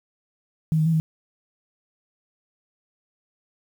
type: tone with pitch steps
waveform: sine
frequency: 158.5 / 156.4 / 163.6 / 158.8 Hz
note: D#3 / D#3 / E3 / D#3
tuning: +32 / +9 / -13 / +36 cents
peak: -17 dBFS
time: 0.72-1 s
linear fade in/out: 0 ms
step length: 70 ms
effects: 8-bit